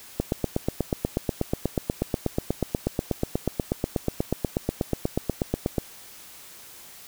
click train, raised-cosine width 2 ms, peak -9 dBFS, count 47, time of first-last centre 0.2-5.783 s, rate 8.24 Hz, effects white hiss -46 dBFS RMS until 7.07 s

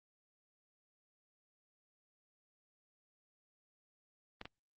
clicks, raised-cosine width 0.3 ms, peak -28 dBFS, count 2, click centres 4.414 / 4.455 s, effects Opus 24 kbps

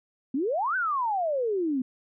sine exponential two-way sweep, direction up then down, 246.9 to 1562 to 246.9 Hz, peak -24 dBFS, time 0.34-1.82 s, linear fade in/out 5 ms, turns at 0.76 s, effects none

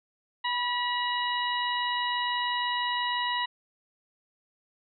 harmonic tone with a mistuned harmonic, 966 Hz, B5, 39 cents flat, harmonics 1 / 2 / 3 / 4, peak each -29 / -32 / -34 / -35 dBFS, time 0.44-3.46 s, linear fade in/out 10 ms, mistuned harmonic 1, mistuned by +27 cents, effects none

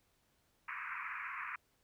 pink band-pass noise, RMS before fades -43 dBFS, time 0.68-1.56 s, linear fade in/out 5 ms, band 1000 to 2500 Hz, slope 96 dB/octave, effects pink hiss -75 dBFS RMS until 1.83 s

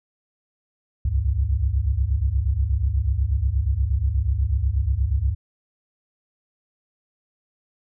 sine tone cluster, 63.2 / 71.5 / 100.5 Hz, B1 / D2 / G2, +41 / -46 / +44 cents, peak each -24 / -21 / -25 dBFS, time 1.05-5.35 s, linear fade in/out 5 ms, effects none

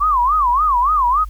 sine tone with vibrato, 1100 Hz, C#6, 14 cents flat, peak -12 dBFS, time 0-1.25 s, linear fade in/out 20 ms, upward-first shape sine, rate 3.5 Hz, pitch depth 240 cents each way, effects added 50 Hz sine -27 dBFS peak until 1.29 s + white hiss -54 dBFS RMS until 1.29 s

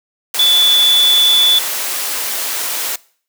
sine tone in noise, 3465 Hz, A7, 27 cents flat, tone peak -8 dBFS, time 0.39-1.59 s, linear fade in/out 5 ms, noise white, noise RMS -20 dBFS, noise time 0.34-2.96 s, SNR +9 dB, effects noise-tail reverb RT60 0.5 s tail -22 dB re dry + high-pass 400 Hz 12 dB/octave

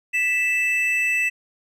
triangle tone pair together, 1975.5 / 2637 Hz, B6 / E7, 0 / 0 cents, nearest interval perfect fourth, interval 500 cents, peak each -23 / -18 dBFS, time 0.13-1.3 s, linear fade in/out 20 ms, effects none

